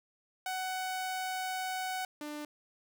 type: tone pair in turn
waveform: sawtooth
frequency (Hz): 747 / 297.6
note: F#5 / D4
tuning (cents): +16 / +23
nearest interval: octave + major third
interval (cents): 1593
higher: first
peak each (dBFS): -30 / -35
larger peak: first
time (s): 0.46-2.05 / 2.21-2.45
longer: first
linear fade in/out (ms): 2
effects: none